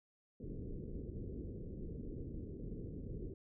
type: low-pass noise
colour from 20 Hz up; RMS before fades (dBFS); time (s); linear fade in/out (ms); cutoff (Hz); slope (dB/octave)
pink; -45; 0.4-3.34; 5; 460; 48
effects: none